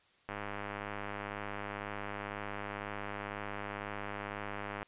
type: click train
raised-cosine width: 0.5 ms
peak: -24 dBFS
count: 464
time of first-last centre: 0.29-4.829 s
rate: 102 Hz
effects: white hiss -67 dBFS RMS until 4.87 s + resampled to 8000 Hz